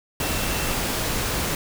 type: tone in noise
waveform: sine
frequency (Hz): 2690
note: E7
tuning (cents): +34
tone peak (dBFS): -35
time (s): 0.21-0.74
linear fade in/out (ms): 2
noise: pink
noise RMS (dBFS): -25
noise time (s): 0.2-1.55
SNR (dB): -13
effects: none